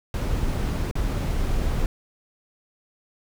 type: noise with dropouts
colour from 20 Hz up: brown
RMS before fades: -24 dBFS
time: 0.14-1.86 s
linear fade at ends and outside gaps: 1 ms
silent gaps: 0.912-0.954 s
effects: none